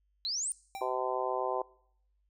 sine exponential sweep, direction up, 3942 to 9397 Hz, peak -31 dBFS, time 0.25-0.52 s, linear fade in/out 0 ms
square tone with exponential decay, 783 Hz, G5, 2 cents flat, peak -36 dBFS, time 0.75-0.98 s, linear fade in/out 0 ms, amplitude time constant 50 ms
harmonic tone, 127.9 Hz, C3, 39 cents flat, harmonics 3 / 4 / 5 / 6 / 7 / 8, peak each -37 / -37 / -37 / -37 / -37 / -37 dBFS, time 0.81-1.62 s, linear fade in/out 5 ms
effects noise-tail reverb RT60 0.7 s tail -23 dB re dry + added 50 Hz sine -70 dBFS peak until 2.29 s

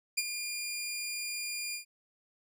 15% pulse tone with ADSR envelope, 2411 Hz, D7, 45 cents sharp, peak -19 dBFS, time 0.17-1.85 s, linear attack 12 ms, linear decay 38 ms, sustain -9 dB, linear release 110 ms, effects none

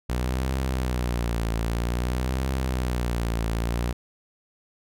sawtooth tone with vibrato, 60.8 Hz, B1, 26 cents flat, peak -20 dBFS, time 0.09-3.93 s, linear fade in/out 10 ms, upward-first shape triangle, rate 0.52 Hz, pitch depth 150 cents each way, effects none

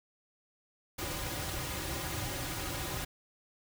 pink noise with comb filter, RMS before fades -37 dBFS, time 0.98-3.05 s, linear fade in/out 10 ms, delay 4.5 ms, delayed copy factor -0.7, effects none

